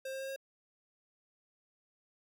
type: tone with pitch steps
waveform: square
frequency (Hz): 530 / 533.4 / 536.8 / 540.2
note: C5 / C5 / C5 / C#5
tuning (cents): +22 / +33 / +44 / -45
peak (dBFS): -39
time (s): 0.05-0.362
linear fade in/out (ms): 5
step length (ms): 78
effects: none